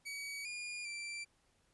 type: tone with pitch steps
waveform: sawtooth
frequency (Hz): 2268 / 2426 / 2349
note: C#7 / D#7 / D7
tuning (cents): +39 / -44 / 0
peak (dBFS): -38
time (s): 0.05-1.25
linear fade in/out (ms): 20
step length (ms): 400
effects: pink hiss -74 dBFS RMS until 1.73 s + resampled to 24000 Hz